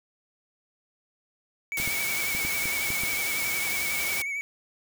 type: tone with vibrato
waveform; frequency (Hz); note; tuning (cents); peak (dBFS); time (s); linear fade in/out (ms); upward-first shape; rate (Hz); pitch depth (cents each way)
triangle; 2246; C#7; +22; -27; 1.72-4.41; 0; triangle; 11; 56
type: noise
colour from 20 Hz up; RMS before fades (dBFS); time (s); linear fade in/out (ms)
white; -31; 1.77-4.22; 2
type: clicks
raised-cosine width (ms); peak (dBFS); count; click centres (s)
3; -23; 7; 1.8 / 1.876 / 2.35 / 2.45 / 2.656 / 2.904 / 3.035
effects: none